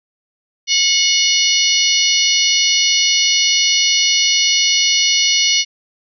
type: harmonic tone with a mistuned harmonic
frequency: 729 Hz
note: F#5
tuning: 26 cents flat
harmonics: 3 / 4 / 5 / 6 / 7 / 8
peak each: -20 / -17 / -22 / -18 / -21 / -18 dBFS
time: 0.67-5.65 s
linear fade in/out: 50 ms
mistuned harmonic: 5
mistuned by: -33 cents
effects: none